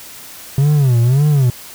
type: tone with vibrato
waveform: triangle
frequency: 132.7 Hz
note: C3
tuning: 25 cents sharp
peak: -7 dBFS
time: 0.58-1.5 s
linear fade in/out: 2 ms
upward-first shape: sine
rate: 1.8 Hz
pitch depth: 220 cents each way
effects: white hiss -35 dBFS RMS until 1.74 s